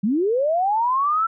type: linear sweep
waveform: sine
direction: up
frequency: 185 to 1354 Hz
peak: -17 dBFS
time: 0.03-1.27 s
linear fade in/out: 10 ms
effects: none